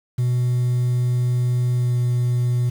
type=tone with pitch glide; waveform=sine; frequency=123.47 to 122.48 Hz; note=B2 to B2; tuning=0 to -14 cents; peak=-14 dBFS; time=0.18-2.7 s; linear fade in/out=10 ms; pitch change=-14 cents; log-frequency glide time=1.76-1.92 s; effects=tanh soft clip ceiling -16 dBFS + 7-bit